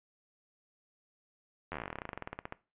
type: slowing click train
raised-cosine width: 0.5 ms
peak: -23 dBFS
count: 26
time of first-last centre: 1.72-2.524 s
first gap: 11 ms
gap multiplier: 1.08
effects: noise-tail reverb RT60 0.3 s tail -19 dB re dry + resampled to 8000 Hz